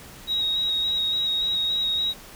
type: tone with vibrato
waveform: triangle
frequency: 3796 Hz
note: A#7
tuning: 31 cents sharp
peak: -18 dBFS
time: 0.27-2.14 s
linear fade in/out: 50 ms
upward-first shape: square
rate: 3.5 Hz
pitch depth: 12 cents each way
effects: tanh soft clip ceiling -20 dBFS + pink hiss -44 dBFS RMS until 2.35 s